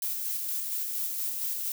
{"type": "noise with tremolo", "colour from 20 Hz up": "violet", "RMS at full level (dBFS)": -31, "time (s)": [0.02, 1.72], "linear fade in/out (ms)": 2, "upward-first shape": "square", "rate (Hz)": 4.3, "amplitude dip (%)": 25, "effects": []}